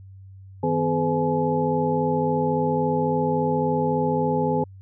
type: tone cluster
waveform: sine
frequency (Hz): 158.6 / 252.9 / 423.4 / 507 / 851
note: D#3 / B3 / G#4 / B4 / G#5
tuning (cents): +33 / +41 / +33 / +45 / +42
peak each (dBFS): -26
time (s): 0.63-4.64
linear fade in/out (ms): 5
effects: added 96 Hz sine -41 dBFS peak until 4.81 s